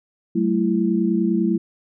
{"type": "tone cluster", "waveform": "sine", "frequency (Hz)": [190.1, 220.1, 334.4], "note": ["F#3", "A3", "E4"], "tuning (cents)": [47, 1, 25], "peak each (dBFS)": -21, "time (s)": [0.35, 1.58], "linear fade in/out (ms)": 10, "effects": []}